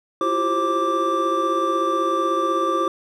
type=tone cluster; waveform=triangle; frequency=335.3 / 351.4 / 385.6 / 532 / 1174 Hz; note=E4 / F4 / G4 / C5 / D6; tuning=+30 / +11 / -28 / +29 / -1 cents; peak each=-24 / -28 / -26 / -24 / -19 dBFS; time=0.21-2.88 s; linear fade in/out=2 ms; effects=none